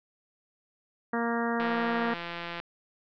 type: harmonic tone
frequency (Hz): 233.5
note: A#3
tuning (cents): +3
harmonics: 1 / 2 / 3 / 4 / 5 / 6 / 7 / 8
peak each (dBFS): -30 / -33 / -35 / -36 / -37 / -38 / -38 / -39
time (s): 1.13-2.14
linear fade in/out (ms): 5
type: click train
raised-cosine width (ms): 0.3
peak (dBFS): -20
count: 172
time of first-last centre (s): 1.6-2.6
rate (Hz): 171
effects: low-pass 4000 Hz 12 dB/octave